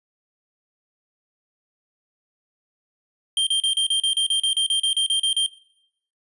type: tone bursts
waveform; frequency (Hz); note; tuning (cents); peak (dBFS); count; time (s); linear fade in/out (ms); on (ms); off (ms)
square; 3170; G7; +19; -18; 16; 3.37-5.463; 2; 98; 35
effects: noise-tail reverb RT60 0.7 s tail -19 dB re dry + resampled to 24000 Hz